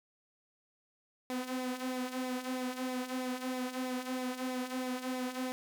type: tone with flanger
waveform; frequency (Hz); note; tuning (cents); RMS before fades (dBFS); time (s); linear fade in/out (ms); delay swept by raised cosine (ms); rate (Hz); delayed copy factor
sawtooth; 254.4; C4; -48; -37; 1.3-5.52; 0; 0.64 to 3.94; 3.1; -0.55
effects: none